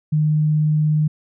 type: tone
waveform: sine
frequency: 152.8 Hz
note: D#3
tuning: 31 cents flat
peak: -14 dBFS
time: 0.12-1.08 s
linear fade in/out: 10 ms
effects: none